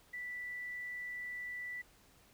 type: tone with quantisation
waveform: sine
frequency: 1971 Hz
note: B6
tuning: 4 cents flat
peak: -40 dBFS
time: 0.13-1.82 s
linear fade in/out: 10 ms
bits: 11
effects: pink hiss -65 dBFS RMS until 2.33 s